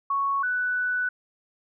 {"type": "tone pair in turn", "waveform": "sine", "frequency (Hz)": [1109, 1488.5], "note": ["C#6", "F#6"], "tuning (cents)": [0, 10], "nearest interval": "perfect fourth", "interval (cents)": 510, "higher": "second", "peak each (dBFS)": [-22, -23], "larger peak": "first", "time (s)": [[0.1, 0.43], [0.43, 1.09]], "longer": "second", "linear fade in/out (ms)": 5, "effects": []}